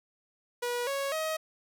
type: tone with pitch steps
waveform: sawtooth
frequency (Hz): 484.5 / 553.3 / 632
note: B4 / C#5 / D#5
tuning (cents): -33 / -3 / +27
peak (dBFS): -26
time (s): 0.62-1.37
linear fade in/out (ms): 10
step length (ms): 250
effects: none